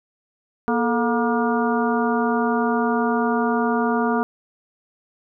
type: harmonic tone with a mistuned harmonic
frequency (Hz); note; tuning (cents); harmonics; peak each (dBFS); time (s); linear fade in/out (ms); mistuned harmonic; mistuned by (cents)
237.5; A#3; +33; 1 / 2 / 3 / 4 / 5 / 6; -21 / -24 / -26 / -27 / -28 / -29; 0.68-4.23; 0; 2; -130
effects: none